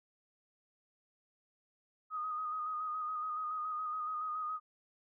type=tone with vibrato; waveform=sine; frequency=1244.5 Hz; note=D#6; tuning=in tune; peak=-35 dBFS; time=2.1-4.6 s; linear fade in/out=50 ms; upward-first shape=square; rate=7.1 Hz; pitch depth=27 cents each way; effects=none